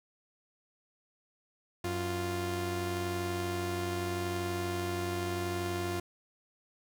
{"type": "tone pair together", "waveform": "sawtooth", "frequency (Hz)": [92.5, 349.2], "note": ["F#2", "F4"], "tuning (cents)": [0, 0], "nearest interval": "octave + major seventh", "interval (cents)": 2300, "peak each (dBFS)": [-32, -30], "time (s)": [1.84, 6], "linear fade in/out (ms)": 5, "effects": []}